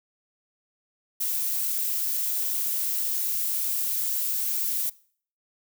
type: noise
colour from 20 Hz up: violet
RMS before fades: -27 dBFS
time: 1.2-4.9 s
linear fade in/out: 10 ms
effects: noise-tail reverb RT60 0.5 s tail -21 dB re dry